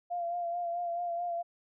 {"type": "tone with vibrato", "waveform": "sine", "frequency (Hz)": 693, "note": "F5", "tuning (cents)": -14, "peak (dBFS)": -31, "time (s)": [0.1, 1.43], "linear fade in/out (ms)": 20, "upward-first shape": "sine", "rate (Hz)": 4.6, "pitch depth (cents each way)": 32, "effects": []}